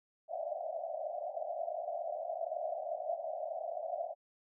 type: band-pass noise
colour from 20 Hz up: white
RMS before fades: -39 dBFS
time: 0.28-4.15 s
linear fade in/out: 50 ms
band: 600 to 710 Hz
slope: 96 dB/octave
effects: none